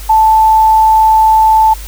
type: tone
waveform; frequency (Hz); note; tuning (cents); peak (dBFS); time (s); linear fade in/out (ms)
sine; 878; A5; -4; -4; 0.09-1.74; 10
effects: added 50 Hz sine -24 dBFS peak until 1.87 s + white hiss -32 dBFS RMS until 1.87 s